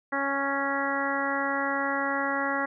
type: harmonic tone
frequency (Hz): 277.2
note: C#4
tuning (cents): 0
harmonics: 1 / 2 / 3 / 4 / 5 / 6 / 7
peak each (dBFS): -33 / -33 / -33 / -33 / -33 / -33 / -33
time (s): 0.12-2.66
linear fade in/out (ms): 10
effects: none